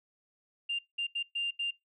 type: tone bursts at uneven times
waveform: sine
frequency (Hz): 2794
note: F7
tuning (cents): 0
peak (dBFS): -29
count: 5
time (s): 0.69-0.79 / 0.98-1.07 / 1.15-1.23 / 1.35-1.51 / 1.59-1.71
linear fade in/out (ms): 10
effects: noise-tail reverb RT60 0.2 s tail -24 dB re dry + tanh soft clip ceiling -25 dBFS